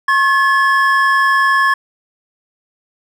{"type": "tone pair together", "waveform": "triangle", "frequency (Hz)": [1084.4, 1715], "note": ["C#6", "A6"], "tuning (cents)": [-38, -45], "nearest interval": "minor sixth", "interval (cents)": 793, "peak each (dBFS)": -11, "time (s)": [0.08, 1.74], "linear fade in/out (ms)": 5, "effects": []}